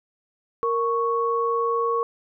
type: tone pair together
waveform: sine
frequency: 464.8 / 1108.7 Hz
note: A#4 / C#6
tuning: -5 / 0 cents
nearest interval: octave + minor third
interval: 1505 cents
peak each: -23 dBFS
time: 0.63-2.03 s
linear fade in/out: 0 ms
effects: none